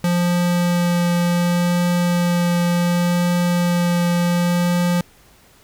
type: tone with vibrato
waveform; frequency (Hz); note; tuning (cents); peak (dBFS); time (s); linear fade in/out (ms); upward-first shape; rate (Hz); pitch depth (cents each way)
square; 174.8; F3; +2; -16; 0.04-5.01; 2; triangle; 0.68; 9
effects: pink hiss -51 dBFS RMS until 5.63 s